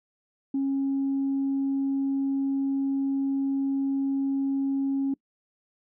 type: tone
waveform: sine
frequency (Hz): 273.3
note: C#4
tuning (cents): -24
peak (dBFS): -22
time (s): 0.54-5.14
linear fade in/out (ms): 5
effects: noise-tail reverb RT60 0.1 s tail -24 dB re dry + tanh soft clip ceiling -20 dBFS